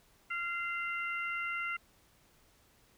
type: harmonic tone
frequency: 691 Hz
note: F5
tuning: 19 cents flat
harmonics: 2 / 3 / 4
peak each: -37 / -37 / -42 dBFS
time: 0.3-1.77 s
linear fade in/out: 10 ms
effects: pink hiss -66 dBFS RMS until 2.97 s